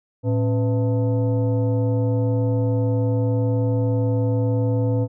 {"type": "tone with frequency modulation", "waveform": "sine", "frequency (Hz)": 112.6, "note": "A2", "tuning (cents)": 40, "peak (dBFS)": -17, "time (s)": [0.23, 5.08], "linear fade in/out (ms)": 50, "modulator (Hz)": 387, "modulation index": 0.82, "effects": []}